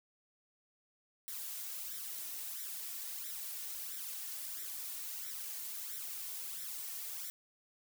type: noise with flanger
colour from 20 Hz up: blue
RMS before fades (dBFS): -43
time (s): 1.28-7.3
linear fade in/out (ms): 0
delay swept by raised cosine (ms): 0.53 to 2.83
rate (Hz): 1.5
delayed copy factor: +0.7
effects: none